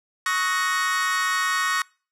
40% pulse chord, D# minor seventh, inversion third, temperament equal with one note detuned, 1108.7 / 1269.9 / 1480 / 1864.7 Hz, C#6 / D#6 / F#6 / A#6, 0 / +35 / 0 / 0 cents, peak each -25 / -28 / -29 / -24 dBFS, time 0.26-1.82 s, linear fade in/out 2 ms, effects noise-tail reverb RT60 0.4 s tail -26 dB re dry + low-pass 11000 Hz 12 dB/octave

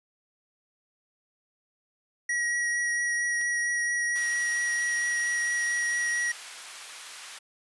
square tone with vibrato, 1909 Hz, A#6, 41 cents sharp, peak -26 dBFS, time 2.29-6.32 s, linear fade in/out 5 ms, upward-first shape triangle, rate 4.4 Hz, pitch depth 14 cents each way
clicks, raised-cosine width 0.2 ms, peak -30 / -35 dBFS, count 2, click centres 3.413 / 3.416 s
pink high-pass noise, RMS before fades -43 dBFS, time 4.15-7.39 s, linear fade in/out 10 ms, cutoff 1400 Hz, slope 12 dB/octave
effects resampled to 24000 Hz

